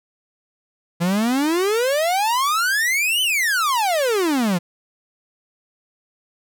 45% pulse exponential two-way sweep, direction up then down, 166.1 to 3082 to 166.1 Hz, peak -17 dBFS, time 1-4.59 s, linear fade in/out 20 ms, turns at 3.22 s, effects none

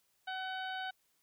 harmonic tone, 753 Hz, F#5, 30 cents sharp, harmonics 1 / 2 / 3 / 4 / 5 / 6, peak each -40 / -41 / -54 / -47 / -50 / -59 dBFS, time 0.27-0.91 s, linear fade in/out 10 ms, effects white hiss -75 dBFS RMS until 1.22 s

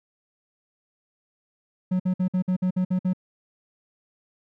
triangle tone bursts, 183.7 Hz, F#3, 12 cents flat, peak -18 dBFS, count 9, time 1.91-3.134 s, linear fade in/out 10 ms, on 88 ms, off 54 ms, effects none

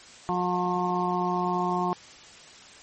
harmonic tone, 179.4 Hz, F3, 47 cents sharp, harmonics 1 / 2 / 4 / 5 / 6, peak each -30 / -30 / -30 / -30 / -30 dBFS, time 0.29-1.93 s, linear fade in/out 0 ms, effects white hiss -48 dBFS RMS until 2.82 s + MP3 32 kbps

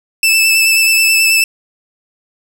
sawtooth tone with vibrato, 2637 Hz, E7, in tune, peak -5 dBFS, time 0.23-1.44 s, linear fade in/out 2 ms, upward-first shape sine, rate 9.3 Hz, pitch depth 18 cents each way, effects none

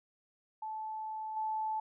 sine tone with level steps, 871 Hz, A5, 18 cents flat, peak -37 / -32 dBFS, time 0.62-1.8 s, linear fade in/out 5 ms, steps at 1.36 s, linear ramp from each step 10 ms, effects none

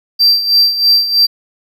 triangle tone with tremolo, 4699 Hz, D8, in tune, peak -4 dBFS, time 0.19-1.27 s, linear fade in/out 20 ms, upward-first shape sine, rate 3.1 Hz, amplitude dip 70%, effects none

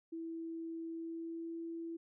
sine tone with pitch glide, 328.9 to 332.3 Hz, E4 to E4, -4 to +14 cents, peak -40 dBFS, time 0.12-1.97 s, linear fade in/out 10 ms, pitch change +18 cents, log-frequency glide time 0.89-1.58 s, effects none

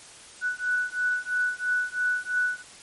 sine beating tone pair, 1480 / 1483 Hz, F#6 / F#6, 0 / +4 cents, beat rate 3 Hz, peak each -27 dBFS, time 0.41-2.63 s, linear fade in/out 50 ms, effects white hiss -47 dBFS RMS until 2.82 s + MP3 48 kbps

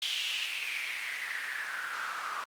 white noise with band-pass filter sweep, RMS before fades -35 dBFS, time 0.02-2.44 s, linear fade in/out 2 ms, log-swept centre 3200 to 1200 Hz, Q 5.4, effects Opus 32 kbps

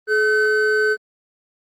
triangle tone pair together, 427.4 / 1523.1 Hz, G#4 / F#6, +50 / +50 cents, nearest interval octave + minor seventh, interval 2200 cents, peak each -16 dBFS, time 0.07-0.97 s, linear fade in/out 50 ms, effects Opus 24 kbps

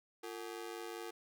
sawtooth ring-modulated tone, 400.9 Hz, G4, 39 cents sharp, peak -36 dBFS, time 0.23-1.11 s, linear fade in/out 10 ms, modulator 52.4 Hz, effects none

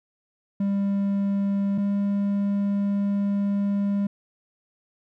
triangle tone pair in turn, 198.9 / 200.9 Hz, G3 / G3, +25 / +43 cents, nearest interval unison, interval 18 cents, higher second, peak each -19 dBFS, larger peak neither, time 0.6-1.78 / 1.78-4.07 s, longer second, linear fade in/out 5 ms, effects none

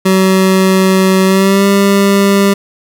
25% pulse tone with pitch glide, 189.3 to 198.6 Hz, F#3 to G3, +40 to +23 cents, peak -3 dBFS, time 0.05-2.54 s, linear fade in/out 10 ms, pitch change +83 cents, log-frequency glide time 1.25-1.66 s, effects none

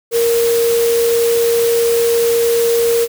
sine tone in noise, 466.2 Hz, A#4, in tune, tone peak -11 dBFS, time 0.11-3.08 s, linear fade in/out 50 ms, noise white, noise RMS -23 dBFS, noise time 0.11-3.08 s, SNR +9 dB, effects none

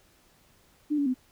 sine tone with pitch steps, 297.9 / 284.6 / 255.1 Hz, D4 / C#4 / C4, +25 / +46 / -44 cents, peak -23 dBFS, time 0.9-1.143 s, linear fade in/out 20 ms, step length 81 ms, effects pink hiss -62 dBFS RMS until 1.31 s

